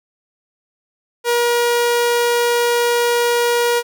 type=tone; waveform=sawtooth; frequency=477.2 Hz; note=A#4; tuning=41 cents sharp; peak=-10 dBFS; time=1.24-3.83 s; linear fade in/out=50 ms; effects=none